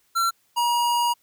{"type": "tone pair in turn", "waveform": "square", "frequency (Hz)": [1357, 954], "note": ["E6", "A#5"], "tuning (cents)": [50, 40], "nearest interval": "tritone", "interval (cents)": 610, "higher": "first", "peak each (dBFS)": -20, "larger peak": "neither", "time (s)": [[0.15, 0.31], [0.56, 1.14]], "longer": "second", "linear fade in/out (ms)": 20, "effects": ["white hiss -65 dBFS RMS until 1.22 s"]}